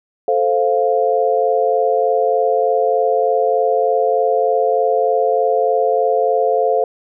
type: chord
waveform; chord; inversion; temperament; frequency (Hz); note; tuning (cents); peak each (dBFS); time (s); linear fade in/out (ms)
sine; F major; first; equal; 440 / 523.3 / 698.5; A4 / C5 / F5; 0 / 0 / 0; -17; 0.28-6.84; 2
effects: none